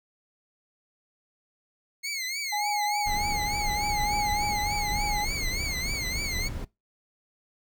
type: tone with vibrato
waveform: 20% pulse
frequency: 2153 Hz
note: C7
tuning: 49 cents sharp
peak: -25 dBFS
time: 2.03-6.49 s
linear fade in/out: 20 ms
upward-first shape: triangle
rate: 3.4 Hz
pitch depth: 140 cents each way
type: tone with tremolo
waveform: sine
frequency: 830.6 Hz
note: G#5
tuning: in tune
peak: -25 dBFS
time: 2.52-5.25 s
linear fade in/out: 10 ms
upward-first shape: triangle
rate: 0.74 Hz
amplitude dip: 45%
type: noise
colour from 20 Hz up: brown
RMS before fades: -33 dBFS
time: 3.06-6.65 s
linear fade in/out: 10 ms
effects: noise-tail reverb RT60 0.2 s tail -21 dB re dry